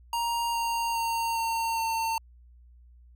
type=tone with pitch steps; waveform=square; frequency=936 / 927.9 / 919.9 / 912 / 904.1 Hz; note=A#5 / A#5 / A#5 / A#5 / A5; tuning=+7 / -8 / -23 / -38 / +47 cents; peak=-27 dBFS; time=0.13-2.18 s; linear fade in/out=2 ms; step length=410 ms; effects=added 60 Hz sine -51 dBFS peak until 3.15 s